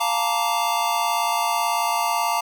square chord, Bb major seventh, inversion second, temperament just, 699.2 / 874.1 / 932.3 / 1165.4 Hz, F5 / A5 / Bb5 / D6, +2 / -12 / 0 / -14 cents, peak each -27 / -27 / -25 / -27 dBFS, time 0-2.41 s, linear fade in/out 10 ms, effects none

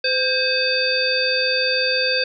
harmonic tone with a mistuned harmonic, 513 Hz, C5, 34 cents flat, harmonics 1 / 3 / 5 / 7 / 9, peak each -23 / -24 / -24 / -29 / -21 dBFS, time 0.04-2.24 s, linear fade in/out 5 ms, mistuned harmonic 3, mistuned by +62 cents, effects none

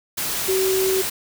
sine tone in noise, 379.6 Hz, F#4, 44 cents sharp, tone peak -18 dBFS, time 0.48-1.02 s, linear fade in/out 10 ms, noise white, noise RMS -25 dBFS, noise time 0.17-1.1 s, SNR +4 dB, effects none

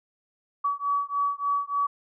sine beating tone pair, 1137 / 1140.4 Hz, C#6 / C#6, +44 / +49 cents, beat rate 3.4 Hz, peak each -27 dBFS, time 0.64-1.87 s, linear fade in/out 10 ms, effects none

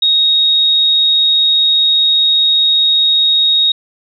sine tone, 3755 Hz, A#7, 12 cents sharp, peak -8 dBFS, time 0.02-3.72 s, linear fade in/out 5 ms, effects none

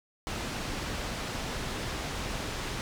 pink low-pass noise, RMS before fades -35 dBFS, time 0.27-2.81 s, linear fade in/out 0 ms, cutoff 6400 Hz, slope 12 dB/octave, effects none

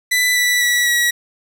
sawtooth tone with pitch steps, 1991 / 1968.1 / 1945.5 / 1923.2 Hz, B6 / B6 / B6 / B6, +14 / -7 / -27 / -46 cents, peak -10 dBFS, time 0.11-1.11 s, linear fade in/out 10 ms, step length 250 ms, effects none

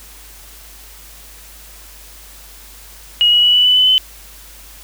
sine tone with pitch steps, 2894 / 2917 / 2941 / 2965 / 2989 / 3013 / 3038 Hz, F#7 / F#7 / F#7 / F#7 / F#7 / F#7 / F#7, -39 / -25 / -11 / +3 / +17 / +31 / +45 cents, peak -8 dBFS, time 3.21-3.98 s, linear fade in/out 0 ms, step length 110 ms, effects added 50 Hz sine -41 dBFS peak until 4.83 s + white hiss -40 dBFS RMS until 4.83 s

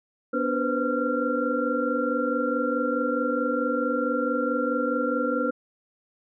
sine tone cluster, 245.8 / 290.9 / 491.4 / 516 / 1378 Hz, B3 / D4 / B4 / C5 / F6, -8 / -16 / -9 / -24 / -24 cents, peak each -29 dBFS, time 0.33-5.51 s, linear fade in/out 10 ms, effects none

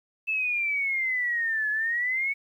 sine exponential two-way sweep, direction down then up, 2637 to 1700 to 2236 Hz, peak -24 dBFS, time 0.27-2.34 s, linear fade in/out 20 ms, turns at 1.7 s, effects 10-bit

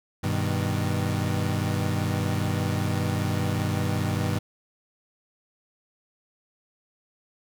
30% pulse chord, G augmented, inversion none, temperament equal with one note detuned, 98 / 123.11 / 155.56 Hz, G2 / B2 / D#3, 0 / -5 / 0 cents, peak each -24 / -27 / -27 dBFS, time 0.23-4.39 s, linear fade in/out 10 ms, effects none

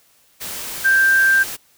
sine tone in noise, 1576 Hz, G6, 9 cents sharp, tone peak -11 dBFS, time 0.84-1.44 s, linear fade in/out 20 ms, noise white, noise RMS -29 dBFS, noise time 0.4-1.57 s, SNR +15 dB, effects white hiss -56 dBFS RMS until 1.77 s

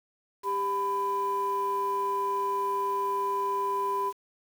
sine tone pair together, 396.9 / 1000.1 Hz, G4 / B5, +22 / +21 cents, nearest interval octave + major third, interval 1599 cents, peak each -31 / -26 dBFS, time 0.43-4.13 s, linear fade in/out 50 ms, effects tanh soft clip ceiling -20 dBFS + 8-bit

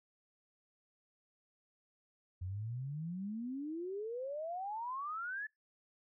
sine exponential sweep, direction up, 87.4 to 1760 Hz, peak -38 dBFS, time 2.41-5.47 s, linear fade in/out 10 ms, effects noise-tail reverb RT60 0.2 s tail -25 dB re dry

